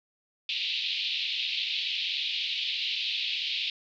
white band-pass noise, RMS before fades -31 dBFS, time 0.49-3.7 s, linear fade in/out 2 ms, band 2500 to 4100 Hz, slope 48 dB/octave, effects none

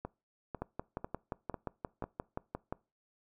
two click trains, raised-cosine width 1 ms, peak -22 / -24 dBFS, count 13 / 5, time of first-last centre 0.62-2.725 / 0.05-2.04 s, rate 5.7 / 2.01 Hz, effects noise-tail reverb RT60 0.3 s tail -23 dB re dry

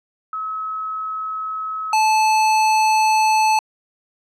sine / square tone pair in turn, 1286 / 870 Hz, E6 / A5, -43 / -20 cents, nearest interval perfect fifth, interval 677 cents, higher first, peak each -23 / -14 dBFS, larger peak second, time 0.33-1.93 / 1.93-3.59 s, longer second, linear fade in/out 2 ms, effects low-pass 8000 Hz 12 dB/octave

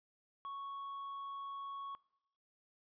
triangle tone, 1108.7 Hz, C#6, in tune, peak -40 dBFS, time 0.45-1.95 s, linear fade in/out 0 ms, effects noise-tail reverb RT60 0.8 s tail -22 dB re dry + resampled to 11025 Hz

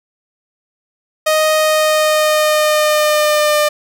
sawtooth tone with pitch glide, 622.3 to 600.1 Hz, D#5 to D5, 0 to +37 cents, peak -7 dBFS, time 1.26-3.69 s, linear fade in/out 10 ms, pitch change -63 cents, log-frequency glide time 1.55-3.55 s, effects none

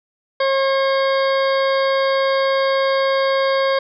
harmonic tone with a mistuned harmonic, 540 Hz, C#5, 45 cents flat, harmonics 1 / 2 / 3 / 4 / 6 / 7 / 8 / 9, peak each -16 / -22 / -26 / -28 / -32 / -33 / -34 / -35 dBFS, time 0.4-3.79 s, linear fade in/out 5 ms, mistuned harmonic 8, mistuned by +70 cents, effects none

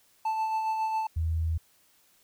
triangle tone with tremolo, 880 Hz, A5, in tune, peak -23 dBFS, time 0.25-1.07 s, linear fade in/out 5 ms, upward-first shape sine, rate 7.3 Hz, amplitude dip 35%
sine tone, 81.2 Hz, E2, 26 cents flat, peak -25 dBFS, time 1.16-1.58 s, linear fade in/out 10 ms
effects white hiss -64 dBFS RMS until 2.23 s

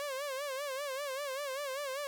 sawtooth tone with vibrato, 552 Hz, C#5, 7 cents flat, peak -32 dBFS, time 0-2.07 s, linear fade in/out 0 ms, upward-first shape sine, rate 5.1 Hz, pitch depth 110 cents each way, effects none

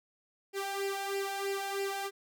sawtooth tone with flanger, 394.3 Hz, G4, 10 cents sharp, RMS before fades -35 dBFS, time 0.53-2.11 s, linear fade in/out 50 ms, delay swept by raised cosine 0.39 to 1.38 ms, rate 3.1 Hz, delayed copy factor +0.7, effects none

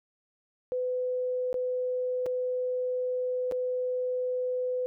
sine tone with dropouts, 503 Hz, B4, 32 cents sharp, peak -27 dBFS, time 0.72-4.86 s, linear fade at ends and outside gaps 0 ms, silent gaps 1.529-1.542 / 2.26-2.264 / 3.513-3.521 s, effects none

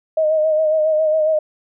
sine tone with vibrato, 624 Hz, D#5, 5 cents sharp, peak -13 dBFS, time 0.17-1.39 s, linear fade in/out 5 ms, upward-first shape sine, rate 7.3 Hz, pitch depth 38 cents each way, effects none

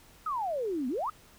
sine exponential two-way sweep, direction down then up, 1318.5 to 237.2 to 1318.5 Hz, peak -29 dBFS, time 0.26-1.1 s, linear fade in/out 5 ms, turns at 0.88 s, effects pink hiss -57 dBFS RMS until 1.38 s

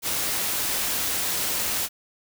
white noise, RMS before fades -26 dBFS, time 0.02-1.89 s, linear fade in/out 50 ms, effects none

